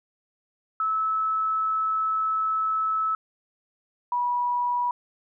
sine tone pair in turn, 1302 / 973.3 Hz, E6 / B5, -22 / -26 cents, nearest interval perfect fourth, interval 504 cents, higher first, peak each -22 dBFS, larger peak neither, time 0.8-3.15 / 4.12-4.91 s, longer first, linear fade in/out 2 ms, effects none

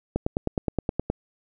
click train, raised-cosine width 2 ms, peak -10 dBFS, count 10, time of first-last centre 0.16-1.1 s, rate 9.57 Hz, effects none

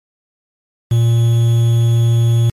triangle tone with quantisation, 116.7 Hz, A#2, 2 cents sharp, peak -7 dBFS, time 0.91-2.5 s, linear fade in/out 5 ms, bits 5, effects MP3 64 kbps

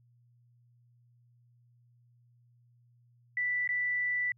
sine tone with dropouts, 1974 Hz, B6, 1 cent flat, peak -28 dBFS, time 3.37-4.32 s, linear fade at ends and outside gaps 2 ms, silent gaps 3.676-3.69 s, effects added 120 Hz sine -62 dBFS peak until 4.37 s

